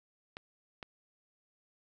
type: clicks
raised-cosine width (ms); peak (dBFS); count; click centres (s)
0.3; -26; 2; 0.369 / 0.828
effects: none